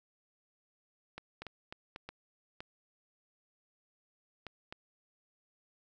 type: clicks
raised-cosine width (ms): 0.3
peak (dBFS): -27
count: 9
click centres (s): 1.18 / 1.42 / 1.467 / 1.725 / 1.961 / 2.09 / 2.605 / 4.467 / 4.725
effects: none